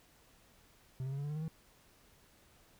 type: tone with pitch steps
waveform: triangle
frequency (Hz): 130 / 133.96 / 138.05 / 142.26 / 146.6 / 151.07 / 155.67 / 160.42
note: C3 / C3 / C#3 / C#3 / D3 / D3 / D#3 / E3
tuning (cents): -11 / +41 / -7 / +45 / -3 / +49 / +1 / -47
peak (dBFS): -34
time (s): 1-1.48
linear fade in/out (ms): 0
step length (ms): 60
effects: pink hiss -65 dBFS RMS until 2.79 s